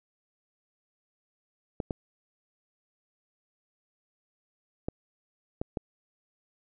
clicks, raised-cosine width 2 ms, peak -17 dBFS, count 5, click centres 1.802 / 1.908 / 4.885 / 5.615 / 5.772 s, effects none

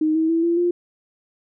sine tone with pitch steps, 311.1 / 320.4 / 330 / 339.8 / 350 Hz, D#4 / E4 / E4 / F4 / F4, 0 / -49 / +2 / -47 / +4 cents, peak -16 dBFS, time 0.01-0.71 s, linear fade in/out 5 ms, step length 140 ms, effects none

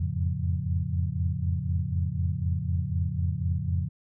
sine tone cluster, 85.3 / 89.3 / 107.5 / 137.6 / 174.8 Hz, F2 / F2 / A2 / C#3 / F3, -40 / +39 / -40 / -12 / +2 cents, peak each -29 / -30 / -34 / -32 / -35 dBFS, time 0-3.89 s, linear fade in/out 10 ms, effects none

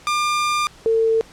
sawtooth / sine tone pair in turn, 1200 / 449.5 Hz, D6 / A4, +37 / +37 cents, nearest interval octave + perfect fourth, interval 1700 cents, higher first, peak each -14 dBFS, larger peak neither, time 0.07-0.67 / 0.86-1.21 s, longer first, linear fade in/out 0 ms, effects pink hiss -46 dBFS RMS until 1.32 s + low-pass 8000 Hz 12 dB/octave

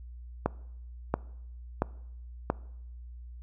click train, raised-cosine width 1 ms, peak -11 dBFS, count 4, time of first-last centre 0.46-2.501 s, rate 1.47 Hz, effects noise-tail reverb RT60 0.8 s tail -22 dB re dry + added 60 Hz sine -42 dBFS peak until 3.42 s

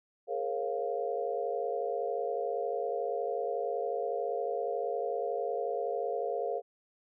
sine chord, Bb minor seventh, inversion third, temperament equal with one note detuned, 415.3 / 466.2 / 540.5 / 698.5 Hz, Ab4 / Bb4 / Db5 / F5, 0 / 0 / -44 / 0 cents, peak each -37 / -35 / -36 / -36 dBFS, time 0.27-6.62 s, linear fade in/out 50 ms, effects none

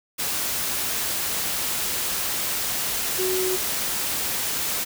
sine tone in noise, 371.4 Hz, F#4, 7 cents sharp, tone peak -23 dBFS, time 3.18-3.57 s, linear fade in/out 20 ms, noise white, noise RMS -26 dBFS, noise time 0.18-4.85 s, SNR 0 dB, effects none

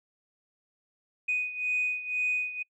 sine beating tone pair, 2489 / 2491 Hz, D#7 / D#7, 0 / +1 cents, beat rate 2 Hz, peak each -28 / -32 dBFS, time 1.28-2.63 s, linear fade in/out 10 ms, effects noise-tail reverb RT60 0.1 s tail -25 dB re dry + tanh soft clip ceiling -20 dBFS

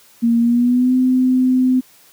sine tone with pitch glide, 233.1 to 255.7 Hz, A#3 to C4, 0 to -40 cents, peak -11 dBFS, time 0.22-1.81 s, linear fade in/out 20 ms, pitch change +160 cents, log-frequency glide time 0.39-0.94 s, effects white hiss -49 dBFS RMS until 2.12 s + high-pass 80 Hz 12 dB/octave

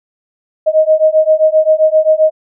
sine beating tone pair, 622.3 / 629.9 Hz, D#5 / D#5, 0 / +21 cents, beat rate 7.6 Hz, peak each -10 dBFS, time 0.66-2.31 s, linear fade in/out 20 ms, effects none

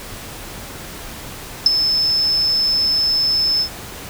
sine tone with ADSR envelope, 5250 Hz, E8, 8 cents flat, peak -4 dBFS, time 1.66-3.69 s, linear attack 3 ms, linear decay 17 ms, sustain -10 dB, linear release 82 ms, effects pink hiss -33 dBFS RMS until 4.09 s

